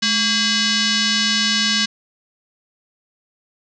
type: tone with frequency modulation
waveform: sine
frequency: 701 Hz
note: F5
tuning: 6 cents sharp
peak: -15 dBFS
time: 0.02-1.86 s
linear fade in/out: 10 ms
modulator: 914 Hz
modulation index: 5.6
effects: none